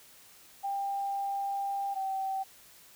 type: tone pair in turn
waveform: sine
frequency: 794 / 771.8 Hz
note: G5 / G5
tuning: +22 / -27 cents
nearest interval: unison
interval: 49 cents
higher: first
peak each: -30 / -30 dBFS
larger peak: neither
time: 0.63-1.95 / 1.95-2.44 s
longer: first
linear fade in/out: 20 ms
effects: white hiss -56 dBFS RMS until 2.95 s